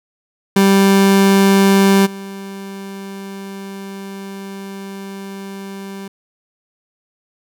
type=tone with level steps; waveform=30% pulse; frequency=195.8 Hz; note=G3; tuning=2 cents flat; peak=-6 / -25 dBFS; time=0.56-6.08 s; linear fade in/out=5 ms; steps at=2.05 s; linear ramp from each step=20 ms; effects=none